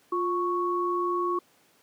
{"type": "tone pair together", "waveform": "sine", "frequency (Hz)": [352.3, 1108.7], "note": ["F4", "C#6"], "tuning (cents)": [15, 0], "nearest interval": "octave + minor sixth", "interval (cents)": 1985, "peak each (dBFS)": -27, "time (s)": [0.12, 1.39], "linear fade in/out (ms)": 5, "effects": ["pink hiss -62 dBFS RMS until 1.82 s", "high-pass 200 Hz 12 dB/octave"]}